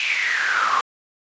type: noise with high-pass filter sweep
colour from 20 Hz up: brown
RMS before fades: -21 dBFS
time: 0-0.81 s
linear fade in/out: 2 ms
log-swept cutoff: 2600 to 1100 Hz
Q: 8
effects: resampled to 16000 Hz